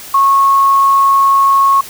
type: tone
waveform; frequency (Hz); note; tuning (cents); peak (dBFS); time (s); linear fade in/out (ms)
sine; 1097; C#6; -18; -6; 0.14-1.81; 5
effects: white hiss -31 dBFS RMS until 1.89 s